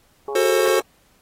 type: harmonic tone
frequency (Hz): 138.59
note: C#3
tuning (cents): 0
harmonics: 3 / 4 / 5 / 6 / 7 / 8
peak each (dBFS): -26 / -39 / -41 / -32 / -44 / -36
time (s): 0.28-0.81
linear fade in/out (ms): 2
type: chord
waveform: square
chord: F# diminished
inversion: none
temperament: just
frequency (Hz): 370 / 444 / 532.8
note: F#4 / A4 / C5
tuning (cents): 0 / +16 / +31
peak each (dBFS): -21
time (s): 0.35-0.8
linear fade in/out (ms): 5
effects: pink hiss -59 dBFS RMS until 1.21 s + AAC 48 kbps